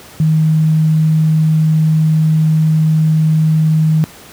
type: tone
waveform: sine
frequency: 157.1 Hz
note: D#3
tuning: 17 cents sharp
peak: -8 dBFS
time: 0.2-4.04 s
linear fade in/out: 0 ms
effects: pink hiss -37 dBFS RMS until 4.32 s + high-pass 80 Hz 12 dB/octave